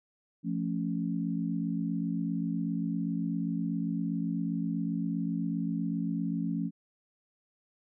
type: chord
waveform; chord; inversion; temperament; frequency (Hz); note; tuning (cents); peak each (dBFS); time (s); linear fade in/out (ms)
sine; F augmented; none; equal with one note detuned; 172.31 / 220 / 277.2; F3 / A3 / C#4; -23 / 0 / 0; -32 / -34 / -34; 0.43-6.71; 50
effects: none